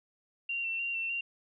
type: tone with vibrato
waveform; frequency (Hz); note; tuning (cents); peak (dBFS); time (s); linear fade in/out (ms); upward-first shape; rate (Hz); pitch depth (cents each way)
sine; 2731; F7; -39; -31; 0.49-1.21; 5; square; 3.3; 21
effects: none